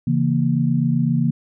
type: chord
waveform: sine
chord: A# diminished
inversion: first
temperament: equal with one note detuned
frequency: 137 / 164.81 / 233.1 Hz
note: C#3 / E3 / A#3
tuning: -20 / 0 / 0 cents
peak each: -20 dBFS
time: 0.07-1.31 s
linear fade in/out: 5 ms
effects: none